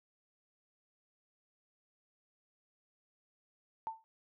sine tone with exponential decay, 892 Hz, A5, 23 cents sharp, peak -32 dBFS, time 3.87-4.04 s, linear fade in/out 0 ms, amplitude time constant 36 ms, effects none

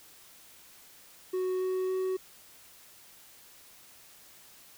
triangle tone with pitch steps, 370 / 372.4 / 374.7 Hz, F#4 / F#4 / F#4, 0 / +11 / +22 cents, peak -26 dBFS, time 1.33-2.17 s, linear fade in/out 10 ms, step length 280 ms, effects white hiss -55 dBFS RMS until 4.77 s

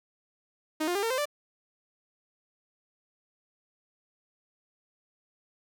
sawtooth tone with pitch steps, 311.1 / 353.3 / 401.1 / 455.5 / 517.2 / 587.3 Hz, D#4 / F4 / G4 / A#4 / C5 / D5, 0 / +20 / +40 / -40 / -20 / 0 cents, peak -23 dBFS, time 0.8-1.256 s, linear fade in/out 10 ms, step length 76 ms, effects none

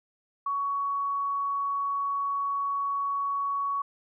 sine tone, 1120 Hz, C#6, 18 cents sharp, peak -26 dBFS, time 0.46-3.82 s, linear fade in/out 5 ms, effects none

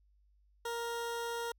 20% pulse tone, 468.1 Hz, A#4, 7 cents sharp, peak -31 dBFS, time 0.65-1.52 s, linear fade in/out 5 ms, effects added 50 Hz sine -65 dBFS peak until 1.58 s

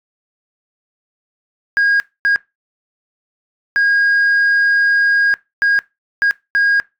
sine tone bursts at uneven times, 1632 Hz, G#6, 31 cents flat, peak -8 dBFS, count 6, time 1.77-2 / 2.25-2.36 / 3.76-5.34 / 5.62-5.79 / 6.22-6.31 / 6.55-6.8 s, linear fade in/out 0 ms, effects noise-tail reverb RT60 0.2 s tail -21 dB re dry + tanh soft clip ceiling -9 dBFS

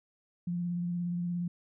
sine tone with vibrato, 174.61 Hz, F3, in tune, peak -30 dBFS, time 0.47-1.48 s, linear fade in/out 5 ms, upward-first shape sine, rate 17 Hz, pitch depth 21 cents each way, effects none

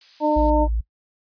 violet noise, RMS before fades -36 dBFS, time 0.01-0.5 s, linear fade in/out 2 ms
harmonic tone, 302 Hz, D4, 48 cents sharp, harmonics 1 / 2 / 3, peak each -20 / -20 / -20 dBFS, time 0.2-0.68 s, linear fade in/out 50 ms
sine tone, 55.7 Hz, A1, 22 cents sharp, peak -19 dBFS, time 0.36-0.81 s, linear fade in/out 10 ms
effects noise-tail reverb RT60 0.1 s tail -19 dB re dry + resampled to 11025 Hz

